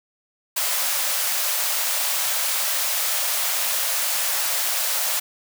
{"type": "high-pass noise", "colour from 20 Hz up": "white", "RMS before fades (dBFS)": -23, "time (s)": [0.56, 5.2], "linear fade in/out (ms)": 10, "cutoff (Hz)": 510, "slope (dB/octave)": 96, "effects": []}